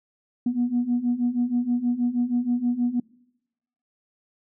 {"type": "beating tone pair", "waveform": "sine", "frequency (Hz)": [239.2, 245.5], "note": ["A#3", "B3"], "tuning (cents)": [45, -10], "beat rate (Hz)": 6.3, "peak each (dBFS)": [-25, -22], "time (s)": [0.46, 3], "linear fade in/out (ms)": 5, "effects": ["noise-tail reverb RT60 0.9 s tail -25 dB re dry", "tanh soft clip ceiling -15 dBFS"]}